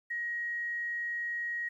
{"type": "tone", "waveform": "sine", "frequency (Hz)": 1890, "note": "A#6", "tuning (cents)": 23, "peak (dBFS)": -32, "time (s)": [0.1, 1.69], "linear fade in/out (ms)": 10, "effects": ["11-bit"]}